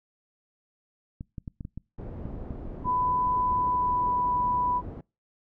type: clicks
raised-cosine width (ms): 5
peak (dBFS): -24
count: 10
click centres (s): 1.209 / 1.382 / 1.478 / 1.608 / 1.651 / 1.776 / 2.255 / 2.507 / 2.857 / 3.272
type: low-pass noise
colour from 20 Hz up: pink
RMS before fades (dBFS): -38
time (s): 1.98-5.01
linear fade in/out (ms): 5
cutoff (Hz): 480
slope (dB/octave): 12
type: tone with pitch glide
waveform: sine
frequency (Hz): 998 to 988.8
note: B5 to B5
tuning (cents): +18 to +2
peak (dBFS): -23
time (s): 2.84-4.82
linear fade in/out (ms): 50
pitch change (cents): -16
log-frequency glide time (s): 3.48-4.18
effects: noise-tail reverb RT60 0.3 s tail -26 dB re dry